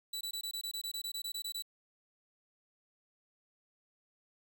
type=tone bursts; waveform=sawtooth; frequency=3951 Hz; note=B7; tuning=in tune; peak=-34 dBFS; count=15; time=0.13-1.623 s; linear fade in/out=5 ms; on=79 ms; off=22 ms; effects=none